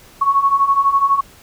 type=beating tone pair; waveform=sine; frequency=1099 / 1111 Hz; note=C#6 / C#6; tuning=-15 / +4 cents; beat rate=12 Hz; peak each=-17 / -13 dBFS; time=0.21-1.21 s; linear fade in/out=10 ms; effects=pink hiss -45 dBFS RMS until 1.42 s